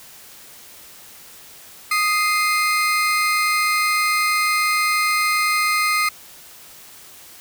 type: tone pair together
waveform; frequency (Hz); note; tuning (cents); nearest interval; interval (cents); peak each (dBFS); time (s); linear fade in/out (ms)
35% pulse; 1244.5 / 2091; D#6 / C7; 0 / -2; major sixth; 898; -18 / -18; 1.91-6.09; 5
effects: white hiss -43 dBFS RMS until 7.4 s